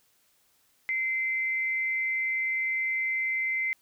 sine tone pair together, 2070 / 2311 Hz, C7 / D7, -19 / -28 cents, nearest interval major second, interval 191 cents, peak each -26 / -38 dBFS, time 0.89-3.73 s, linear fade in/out 0 ms, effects white hiss -67 dBFS RMS until 3.81 s

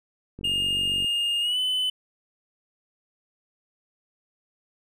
click train, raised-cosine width 3 ms, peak -26 dBFS, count 32, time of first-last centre 0.39-1.045 s, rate 47.3 Hz
triangle tone with pitch glide, 2831 to 3017 Hz, F7 to F#7, +23 to +33 cents, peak -21 dBFS, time 0.44-1.9 s, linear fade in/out 5 ms, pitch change +110 cents, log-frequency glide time 1.41-1.59 s
effects none

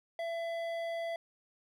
triangle tone with hard clipping, 670 Hz, E5, 28 cents sharp, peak -36 dBFS, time 0.19-1.16 s, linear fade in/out 2 ms, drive 14 dB, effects none

